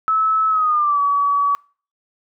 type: tone with pitch glide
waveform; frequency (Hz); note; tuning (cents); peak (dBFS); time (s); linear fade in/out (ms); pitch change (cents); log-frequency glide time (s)
sine; 1300 to 1138.3; E6 to C#6; -24 to +46; -14; 0.08-1.55; 0; -230; 0.49-1.01
effects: noise-tail reverb RT60 0.4 s tail -25 dB re dry